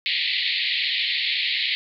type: band-pass noise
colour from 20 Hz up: white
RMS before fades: -24 dBFS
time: 0.06-1.75 s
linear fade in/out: 0 ms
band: 1900 to 4400 Hz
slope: 96 dB/octave
effects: none